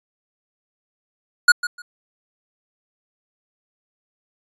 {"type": "tone with echo", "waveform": "square", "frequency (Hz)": 1444, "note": "F#6", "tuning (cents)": -43, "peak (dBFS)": -8, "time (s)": [1.48, 1.52], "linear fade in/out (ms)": 5, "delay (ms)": 150, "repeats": 2, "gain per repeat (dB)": -14, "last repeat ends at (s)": 1.82, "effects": ["resampled to 22050 Hz"]}